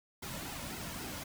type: noise with flanger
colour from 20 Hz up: pink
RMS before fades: -42 dBFS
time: 0.22-1.24 s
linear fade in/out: 10 ms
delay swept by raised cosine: 1.7 to 2.59 ms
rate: 3.7 Hz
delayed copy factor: -0.6
effects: none